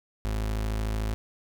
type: tone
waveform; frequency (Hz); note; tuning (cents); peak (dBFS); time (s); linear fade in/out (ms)
35% pulse; 53.5; A1; -48; -25; 0.25-1.14; 0
effects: none